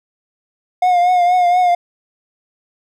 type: tone with vibrato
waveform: triangle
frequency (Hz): 716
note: F5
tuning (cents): +43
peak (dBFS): -8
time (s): 0.82-1.75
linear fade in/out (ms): 5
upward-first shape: triangle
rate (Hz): 4.2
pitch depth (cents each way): 50
effects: none